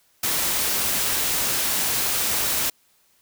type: noise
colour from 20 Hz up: white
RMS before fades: -23 dBFS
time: 0.23-2.7 s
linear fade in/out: 5 ms
effects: white hiss -62 dBFS RMS until 3.21 s